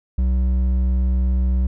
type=tone with hard clipping; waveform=sine; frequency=63.1 Hz; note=B1; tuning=38 cents sharp; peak=-17 dBFS; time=0.18-1.67 s; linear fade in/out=5 ms; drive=6 dB; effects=none